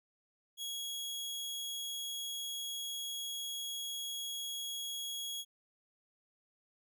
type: tone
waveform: sawtooth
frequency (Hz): 3322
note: G#7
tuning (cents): 0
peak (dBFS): -35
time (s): 0.57-5.45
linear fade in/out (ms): 50
effects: none